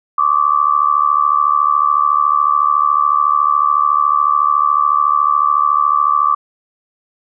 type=tone with amplitude modulation; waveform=sine; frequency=1158 Hz; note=D6; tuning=25 cents flat; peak=-6 dBFS; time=0.18-6.35 s; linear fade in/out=5 ms; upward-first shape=sine; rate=73.9 Hz; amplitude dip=95%; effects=none